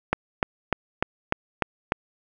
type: click train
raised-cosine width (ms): 0.5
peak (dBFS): -5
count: 7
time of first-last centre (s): 0.13-1.921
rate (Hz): 3.35
effects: none